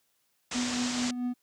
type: low-pass noise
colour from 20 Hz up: white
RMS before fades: -35 dBFS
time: 0.51-1.11 s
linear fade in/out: 5 ms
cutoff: 7600 Hz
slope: 48 dB/octave
type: tone with tremolo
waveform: triangle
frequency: 246.5 Hz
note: B3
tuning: 3 cents flat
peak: -25 dBFS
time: 0.54-1.34 s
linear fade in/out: 20 ms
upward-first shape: triangle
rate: 4.5 Hz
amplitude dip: 55%
effects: white hiss -73 dBFS RMS until 1.42 s + high-pass 60 Hz 12 dB/octave